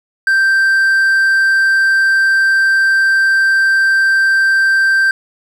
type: tone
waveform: triangle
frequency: 1568 Hz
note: G6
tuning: in tune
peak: -7 dBFS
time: 0.27-5.11 s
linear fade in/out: 2 ms
effects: none